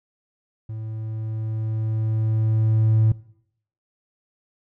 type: tone with level ramp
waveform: triangle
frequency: 110 Hz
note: A2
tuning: in tune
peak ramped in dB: -27 to -10 dBFS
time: 0.69-3.12 s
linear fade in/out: 5 ms
effects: noise-tail reverb RT60 0.7 s tail -23 dB re dry + tanh soft clip ceiling -9 dBFS